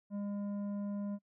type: tone with tanh clipping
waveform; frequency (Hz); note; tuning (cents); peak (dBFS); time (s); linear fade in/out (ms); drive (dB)
sine; 202.9; G#3; -40; -37; 0.1-1.19; 50; 9
effects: noise-tail reverb RT60 0.1 s tail -25 dB re dry